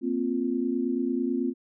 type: chord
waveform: sine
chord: Bb suspended second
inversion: none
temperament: just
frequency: 233.1 / 262.2 / 349.6 Hz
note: Bb3 / C4 / F4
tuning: 0 / +4 / +2 cents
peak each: -30 / -27 / -30 dBFS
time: 0.01-1.54 s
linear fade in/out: 50 ms
effects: none